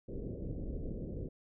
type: low-pass noise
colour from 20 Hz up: pink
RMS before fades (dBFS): -40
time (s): 0.08-1.29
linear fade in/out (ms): 10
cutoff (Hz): 520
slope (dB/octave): 48
effects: none